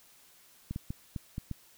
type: clicks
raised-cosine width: 5 ms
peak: -23 dBFS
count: 6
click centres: 0.71 / 0.761 / 0.905 / 1.162 / 1.381 / 1.513 s
effects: white hiss -60 dBFS RMS until 1.77 s